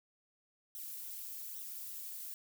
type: noise with flanger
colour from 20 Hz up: violet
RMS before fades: -45 dBFS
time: 0.75-2.34 s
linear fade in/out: 0 ms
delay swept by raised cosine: 0.42 to 4.72 ms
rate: 1.2 Hz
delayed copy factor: -0.75
effects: none